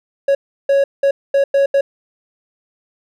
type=tone bursts at uneven times; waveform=triangle; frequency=554.4 Hz; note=C#5; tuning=in tune; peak=-8 dBFS; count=6; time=0.28-0.35 / 0.69-0.84 / 1.03-1.11 / 1.34-1.44 / 1.54-1.66 / 1.74-1.81 s; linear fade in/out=5 ms; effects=none